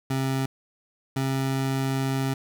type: tone pair in turn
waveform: 25% pulse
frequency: 133.6 / 134.2 Hz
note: C3 / C3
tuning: +36 / +44 cents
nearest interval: unison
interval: 8 cents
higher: second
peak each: -20 dBFS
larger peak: neither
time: 0.1-0.46 / 1.16-2.34 s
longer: second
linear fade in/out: 5 ms
effects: none